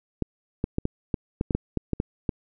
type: clicks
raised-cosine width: 3 ms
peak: -11 dBFS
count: 12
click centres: 0.223 / 0.641 / 0.784 / 0.854 / 1.142 / 1.411 / 1.508 / 1.55 / 1.773 / 1.933 / 2.001 / 2.292 s
effects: none